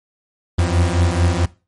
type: beating tone pair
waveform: 40% pulse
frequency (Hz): 84.5 / 89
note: E2 / F2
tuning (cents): +43 / +33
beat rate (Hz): 4.5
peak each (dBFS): -16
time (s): 0.58-1.46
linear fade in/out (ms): 10
effects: noise-tail reverb RT60 0.3 s tail -19 dB re dry + MP3 48 kbps